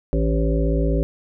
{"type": "harmonic tone with a mistuned harmonic", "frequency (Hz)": 55.8, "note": "A1", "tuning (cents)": 25, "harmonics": [1, 3, 5, 7, 9, 10], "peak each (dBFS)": [-19, -24, -26, -27, -29, -29], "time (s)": [0.13, 1.03], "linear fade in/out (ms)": 0, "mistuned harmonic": 3, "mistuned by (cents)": -72, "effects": []}